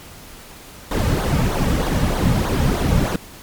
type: noise with flanger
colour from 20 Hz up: brown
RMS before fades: -18 dBFS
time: 0.91-3.16 s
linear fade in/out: 2 ms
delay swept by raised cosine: 0.38 to 2.98 ms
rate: 3.2 Hz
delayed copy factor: -0.7
effects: pink hiss -40 dBFS RMS until 3.42 s + MP3 96 kbps